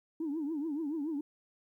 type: tone with vibrato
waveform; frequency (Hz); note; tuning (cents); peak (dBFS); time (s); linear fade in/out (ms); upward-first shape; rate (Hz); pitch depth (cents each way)
sine; 304.2; D#4; -39; -31; 0.2-1.21; 5; triangle; 7; 190
effects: tanh soft clip ceiling -29 dBFS + 12-bit